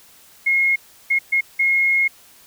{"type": "tone bursts at uneven times", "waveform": "sine", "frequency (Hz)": 2156, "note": "C#7", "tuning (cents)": -49, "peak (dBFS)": -14, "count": 4, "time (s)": [[0.46, 0.76], [1.1, 1.19], [1.32, 1.41], [1.59, 2.08]], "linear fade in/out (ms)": 10, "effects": ["white hiss -49 dBFS RMS until 2.46 s"]}